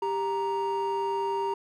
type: tone pair together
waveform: triangle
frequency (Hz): 394.7 / 935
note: G4 / A#5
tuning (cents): +12 / +5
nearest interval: octave + minor third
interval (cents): 1493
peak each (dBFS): -27 / -26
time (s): 0.02-1.54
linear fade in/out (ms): 5
effects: tanh soft clip ceiling -18 dBFS